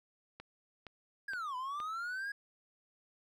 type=click train; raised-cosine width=0.3 ms; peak=-31 dBFS; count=4; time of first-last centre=0.4-1.802 s; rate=2.14 Hz
type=linear two-way sweep; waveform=triangle; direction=down then up; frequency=1666 to 987.8 to 1666 Hz; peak=-35 dBFS; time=1.28-2.32 s; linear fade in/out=5 ms; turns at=1.56 s
effects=none